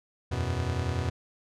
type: chord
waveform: 45% pulse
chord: E suspended second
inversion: none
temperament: just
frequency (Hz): 82.41 / 92.71 / 123.61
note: E2 / F#2 / B2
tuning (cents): 0 / +4 / +2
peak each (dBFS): -32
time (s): 0.31-1.1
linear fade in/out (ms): 10
effects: low-pass 7000 Hz 12 dB/octave